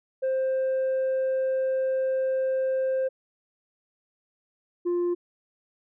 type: tone pair in turn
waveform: sine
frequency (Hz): 525 / 350.4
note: C5 / F4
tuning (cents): +6 / +6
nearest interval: perfect fifth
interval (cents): 700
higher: first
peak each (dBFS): -20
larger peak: neither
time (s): 0.22-3.09 / 4.85-5.15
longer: first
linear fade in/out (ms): 20
effects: tanh soft clip ceiling -22 dBFS